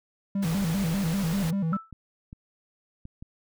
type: tone with vibrato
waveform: triangle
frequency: 179.4 Hz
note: F3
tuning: 47 cents sharp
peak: -22 dBFS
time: 0.35-1.77 s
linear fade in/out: 5 ms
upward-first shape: square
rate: 5.1 Hz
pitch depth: 170 cents each way
type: noise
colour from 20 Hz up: pink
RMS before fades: -36 dBFS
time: 0.42-1.51 s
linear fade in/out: 10 ms
type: tone with exponential decay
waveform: sine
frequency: 1318.5 Hz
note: E6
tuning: in tune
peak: -25 dBFS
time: 1.73-1.91 s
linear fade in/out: 2 ms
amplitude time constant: 39 ms
type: clicks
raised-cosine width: 5 ms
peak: -29 dBFS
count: 4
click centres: 1.927 / 2.329 / 3.054 / 3.225 s
effects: none